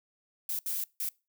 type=noise bursts at uneven times; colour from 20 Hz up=violet; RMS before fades=-33 dBFS; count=3; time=0.49-0.59 / 0.66-0.84 / 1-1.09 s; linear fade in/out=2 ms; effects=noise-tail reverb RT60 0.3 s tail -25 dB re dry